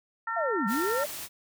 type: harmonic tone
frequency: 454.9 Hz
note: A#4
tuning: 42 cents flat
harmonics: 2 / 3 / 4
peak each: -35 / -31 / -35 dBFS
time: 0.27-1.04 s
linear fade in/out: 5 ms
type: linear two-way sweep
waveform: sine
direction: down then up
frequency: 720 to 187 to 607 Hz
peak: -27 dBFS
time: 0.36-1.06 s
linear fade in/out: 10 ms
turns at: 0.67 s
type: noise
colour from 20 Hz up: white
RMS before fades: -38 dBFS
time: 0.67-1.29 s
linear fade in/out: 50 ms
effects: none